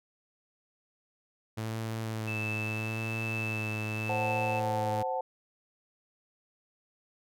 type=tone with vibrato; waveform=sawtooth; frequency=110 Hz; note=A2; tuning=in tune; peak=-29 dBFS; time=1.57-5.03 s; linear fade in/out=10 ms; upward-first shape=sine; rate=0.79 Hz; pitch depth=33 cents each way
type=tone with tremolo; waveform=sine; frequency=2628 Hz; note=E7; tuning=6 cents flat; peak=-33 dBFS; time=2.27-4.6 s; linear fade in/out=10 ms; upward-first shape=triangle; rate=1.1 Hz; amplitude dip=45%
type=chord; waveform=sine; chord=F# diminished; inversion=second; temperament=equal with one note detuned; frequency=523.3 / 743 / 880 Hz; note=C5 / F#5 / A5; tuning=0 / +7 / 0 cents; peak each=-33 / -34 / -34 dBFS; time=4.09-5.21 s; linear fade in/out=5 ms
effects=none